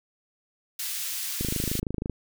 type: high-pass noise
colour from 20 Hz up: white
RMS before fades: -32 dBFS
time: 0.79-1.8 s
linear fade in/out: 5 ms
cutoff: 2100 Hz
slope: 12 dB/octave
type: click train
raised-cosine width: 3 ms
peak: -16 dBFS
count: 19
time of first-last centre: 1.41-2.097 s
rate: 26.2 Hz
effects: none